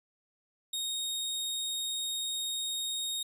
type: tone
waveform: sawtooth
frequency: 3729 Hz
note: A#7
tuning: in tune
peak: -29 dBFS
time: 0.73-3.23 s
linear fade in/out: 5 ms
effects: resampled to 32000 Hz